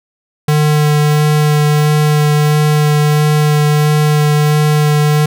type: tone with vibrato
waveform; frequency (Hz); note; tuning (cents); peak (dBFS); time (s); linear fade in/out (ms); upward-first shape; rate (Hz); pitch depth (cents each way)
square; 150; D3; +37; -9; 0.48-5.26; 5; sine; 1.5; 10
effects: none